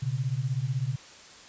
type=beating tone pair; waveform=sine; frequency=122.2 / 138.2 Hz; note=B2 / C#3; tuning=-18 / -5 cents; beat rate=16 Hz; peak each=-29 dBFS; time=0.02-0.96 s; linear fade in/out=10 ms; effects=white hiss -49 dBFS RMS until 1.48 s + resampled to 16000 Hz